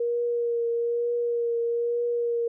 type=tone with vibrato; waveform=sine; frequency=472.2 Hz; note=A#4; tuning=22 cents sharp; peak=-23 dBFS; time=0-2.48 s; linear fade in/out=5 ms; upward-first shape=triangle; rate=1.1 Hz; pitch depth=22 cents each way; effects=none